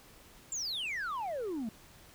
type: exponential sweep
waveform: sine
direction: down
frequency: 7459 to 207.7 Hz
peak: -31 dBFS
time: 0.52-1.69 s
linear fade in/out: 2 ms
effects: tanh soft clip ceiling -33 dBFS + pink hiss -57 dBFS RMS until 2.14 s